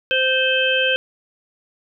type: harmonic tone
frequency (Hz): 520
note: C5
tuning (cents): -11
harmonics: 1 / 3 / 5 / 6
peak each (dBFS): -21 / -21 / -21 / -21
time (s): 0.11-0.96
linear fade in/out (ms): 0
effects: none